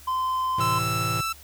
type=tone; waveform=triangle; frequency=1032 Hz; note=C6; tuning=24 cents flat; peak=-21 dBFS; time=0.07-0.79 s; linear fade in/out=10 ms
type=chord; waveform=square; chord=A minor; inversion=none; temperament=equal; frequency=110 / 130.81 / 164.81 Hz; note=A2 / C3 / E3; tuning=0 / 0 / 0 cents; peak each=-30 / -34 / -34 dBFS; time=0.58-1.21 s; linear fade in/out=5 ms
type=tone with vibrato; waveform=sawtooth; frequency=1325 Hz; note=E6; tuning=9 cents sharp; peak=-22 dBFS; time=0.6-1.33 s; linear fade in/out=10 ms; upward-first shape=sine; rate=20 Hz; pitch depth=9 cents each way
effects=added 72 Hz sine -49 dBFS peak until 1.43 s + white hiss -49 dBFS RMS until 1.43 s